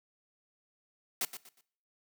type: noise with echo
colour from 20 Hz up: white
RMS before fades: -32 dBFS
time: 1.21-1.25 s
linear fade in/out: 2 ms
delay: 120 ms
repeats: 3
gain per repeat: -11 dB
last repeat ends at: 1.61 s
effects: noise-tail reverb RT60 0.6 s tail -21 dB re dry + high-pass 200 Hz 12 dB/octave